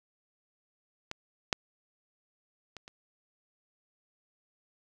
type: clicks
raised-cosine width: 0.2 ms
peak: -19 / -8 / -26 / -29 dBFS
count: 4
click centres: 1.114 / 1.528 / 2.767 / 2.879 s
effects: none